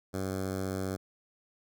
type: tone with notch filter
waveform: 10% pulse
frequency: 95.1 Hz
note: F#2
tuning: 48 cents sharp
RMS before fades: -34 dBFS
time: 0.13-0.97 s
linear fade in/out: 20 ms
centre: 2700 Hz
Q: 0.81
effects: none